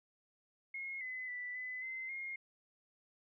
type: tone with pitch steps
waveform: sine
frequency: 2158 / 2023 / 1977 / 2010 / 2063 / 2137 Hz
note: C#7 / B6 / B6 / B6 / C7 / C7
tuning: -47 / +41 / +1 / +30 / -25 / +36 cents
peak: -40 dBFS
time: 0.74-2.36 s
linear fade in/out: 5 ms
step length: 270 ms
effects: none